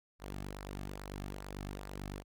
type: tone with flanger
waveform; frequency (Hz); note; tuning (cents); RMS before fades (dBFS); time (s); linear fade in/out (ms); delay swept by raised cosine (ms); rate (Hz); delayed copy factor
sawtooth; 49; G1; 0; -44; 0.19-2.24; 50; 0.3 to 2.1; 2.4; -0.55
effects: none